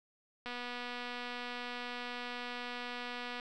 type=click train; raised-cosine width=0.3 ms; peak=-26 dBFS; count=718; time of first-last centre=0.46-3.399 s; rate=244 Hz; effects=none